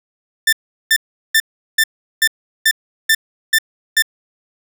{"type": "tone bursts", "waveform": "sawtooth", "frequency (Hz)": 1781, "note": "A6", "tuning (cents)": 21, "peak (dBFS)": -6, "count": 9, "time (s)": [0.47, 4.023], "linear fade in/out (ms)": 5, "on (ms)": 57, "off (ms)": 380, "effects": []}